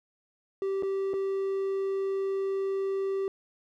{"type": "tone with dropouts", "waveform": "triangle", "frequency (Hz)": 389, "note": "G4", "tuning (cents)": -13, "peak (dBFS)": -25, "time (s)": [0.62, 3.28], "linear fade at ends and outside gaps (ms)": 1, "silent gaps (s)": [[0.825, 0.832], [1.134, 1.139]], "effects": []}